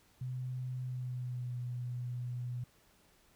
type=tone with pitch glide; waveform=sine; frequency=127.2 to 122.94 Hz; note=C3 to B2; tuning=-48 to -7 cents; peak=-36 dBFS; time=0.21-2.64 s; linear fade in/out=5 ms; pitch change=-59 cents; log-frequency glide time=0.81-1.58 s; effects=pink hiss -67 dBFS RMS until 3.35 s